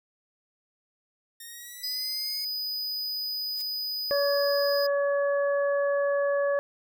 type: exponential sweep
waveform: 5% pulse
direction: up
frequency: 1835 to 2200 Hz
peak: -31 dBFS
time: 1.4-2.45 s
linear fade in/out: 5 ms
type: tone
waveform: square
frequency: 4978 Hz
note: D#8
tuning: in tune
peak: -30 dBFS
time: 1.83-4.87 s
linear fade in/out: 10 ms
type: noise with exponential growth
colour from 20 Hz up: blue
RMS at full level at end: -39 dBFS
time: 3.47-3.62 s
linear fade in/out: 5 ms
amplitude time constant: 32 ms
type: harmonic tone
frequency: 566 Hz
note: C#5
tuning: 36 cents sharp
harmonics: 1 / 2 / 3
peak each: -23 / -35 / -34 dBFS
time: 4.11-6.59 s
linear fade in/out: 0 ms
effects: none